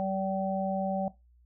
harmonic tone, 192.1 Hz, G3, 35 cents flat, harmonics 1 / 3 / 4, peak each -32 / -32 / -32 dBFS, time 0-1.08 s, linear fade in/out 0 ms, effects noise-tail reverb RT60 0.2 s tail -17 dB re dry + added 60 Hz sine -58 dBFS peak until 1.45 s

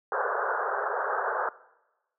white band-pass noise, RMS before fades -29 dBFS, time 0.12-1.49 s, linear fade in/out 2 ms, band 400 to 1600 Hz, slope 96 dB/octave, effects noise-tail reverb RT60 1.0 s tail -20 dB re dry

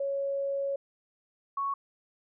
sine tone pair in turn, 554.4 / 1109.4 Hz, C#5 / C#6, 0 / +1 cents, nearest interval octave, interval 1201 cents, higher second, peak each -28 dBFS, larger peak neither, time 0-0.76 / 1.57-1.74 s, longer first, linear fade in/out 5 ms, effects none

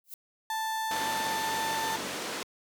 violet noise with exponential growth, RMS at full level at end -37 dBFS, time 0.04-0.14 s, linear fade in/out 1 ms, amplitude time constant 21 ms
35% pulse tone with pitch glide, 882 to 889.7 Hz, A5 to A5, +4 to +19 cents, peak -28 dBFS, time 0.5-1.96 s, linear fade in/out 2 ms, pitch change +15 cents, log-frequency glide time 0.66-1.85 s
pink band-pass noise, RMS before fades -36 dBFS, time 0.91-2.43 s, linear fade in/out 2 ms, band 280 to 8400 Hz, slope 12 dB/octave
click train, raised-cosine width 2 ms, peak -33 dBFS, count 59, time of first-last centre 0.91-2.134 s, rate 47.4 Hz
effects high-pass 100 Hz 12 dB/octave

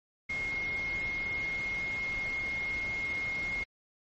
sine tone in noise, 2147 Hz, C7, 44 cents sharp, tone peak -31 dBFS, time 0.29-3.64 s, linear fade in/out 10 ms, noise pink, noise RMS -43 dBFS, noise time 0.29-3.64 s, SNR +9 dB, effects low-pass 5000 Hz 12 dB/octave + MP3 32 kbps

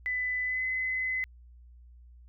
sine tone with pitch glide, 2000 to 2031 Hz, B6 to B6, +21 to +48 cents, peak -28 dBFS, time 0.06-1.24 s, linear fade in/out 0 ms, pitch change +27 cents, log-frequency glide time 0.45-0.63 s, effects added 60 Hz sine -50 dBFS peak until 2.28 s

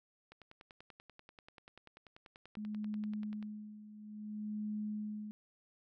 click train, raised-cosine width 0.3 ms, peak -38 dBFS, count 33, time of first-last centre 0.32-3.427 s, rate 10.3 Hz
sine tone with tremolo, 211.4 Hz, G#3, 31 cents sharp, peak -36 dBFS, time 2.57-5.31 s, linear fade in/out 0 ms, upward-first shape sine, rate 0.57 Hz, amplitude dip 80%
effects none

